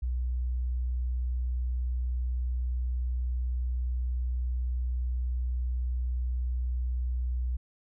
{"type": "tone", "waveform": "sine", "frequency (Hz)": 61.74, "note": "B1", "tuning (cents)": 0, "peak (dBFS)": -27, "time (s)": [0.02, 7.57], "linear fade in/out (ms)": 10, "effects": []}